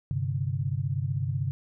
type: chord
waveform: sine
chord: G suspended fourth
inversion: none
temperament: equal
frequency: 98 / 130.81 / 146.83 Hz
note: G2 / C3 / D3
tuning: 0 / 0 / 0 cents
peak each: -31 / -29 / -32 dBFS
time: 0.11-1.51 s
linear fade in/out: 0 ms
effects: none